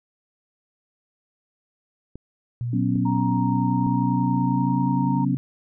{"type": "clicks", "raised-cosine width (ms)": 3, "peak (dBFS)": -24, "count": 3, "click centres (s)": [2.156, 2.958, 3.867]}
{"type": "tone with pitch glide", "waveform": "sine", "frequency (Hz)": [120, 135.48], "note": ["B2", "C#3"], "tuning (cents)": [-49, -39], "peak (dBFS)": -24, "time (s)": [2.61, 5.37], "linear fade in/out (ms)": 0, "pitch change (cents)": 210, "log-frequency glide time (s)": [3.38, 5.25]}
{"type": "chord", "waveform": "sine", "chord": "F# suspended fourth", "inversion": "none", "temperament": "equal", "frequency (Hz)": [185, 246.9, 277.2], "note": ["F#3", "B3", "C#4"], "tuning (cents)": [0, 0, 0], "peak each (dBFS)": -25, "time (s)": [2.73, 5.35], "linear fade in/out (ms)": 5}
{"type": "tone with vibrato", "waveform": "sine", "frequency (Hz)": 932.3, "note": "A#5", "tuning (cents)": 0, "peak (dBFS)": -27, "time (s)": [3.05, 5.25], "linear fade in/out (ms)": 10, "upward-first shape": "sine", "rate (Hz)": 1.3, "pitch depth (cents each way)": 9}
{"effects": []}